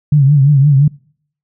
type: tone with vibrato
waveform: sine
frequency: 141.4 Hz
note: C#3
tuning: 35 cents sharp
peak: -5 dBFS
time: 0.12-0.88 s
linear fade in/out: 5 ms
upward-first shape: triangle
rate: 5.8 Hz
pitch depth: 120 cents each way
effects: noise-tail reverb RT60 0.6 s tail -26 dB re dry